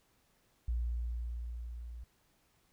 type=tone with level ramp; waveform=sine; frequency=58.9 Hz; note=A#1; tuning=19 cents sharp; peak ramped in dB=-30 to -43 dBFS; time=0.68-2.04 s; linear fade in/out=5 ms; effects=pink hiss -72 dBFS RMS until 2.72 s